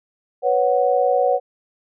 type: chord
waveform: sine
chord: B suspended second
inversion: none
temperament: equal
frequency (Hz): 493.9 / 554.4 / 740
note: B4 / C#5 / F#5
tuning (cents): 0 / 0 / 0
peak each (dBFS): -19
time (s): 0.42-1.4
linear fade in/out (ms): 50
effects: none